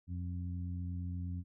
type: harmonic tone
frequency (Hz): 88.5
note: F2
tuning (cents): +23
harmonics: 1 / 2 / 3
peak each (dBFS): -37 / -44 / -49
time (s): 0.07-1.44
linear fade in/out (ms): 50
effects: none